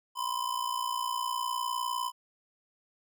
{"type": "ring-modulated tone", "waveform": "square", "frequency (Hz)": 1013, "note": "B5", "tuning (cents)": 44, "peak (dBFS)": -28, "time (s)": [0.15, 2.12], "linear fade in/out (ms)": 50, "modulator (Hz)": 29.9, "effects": []}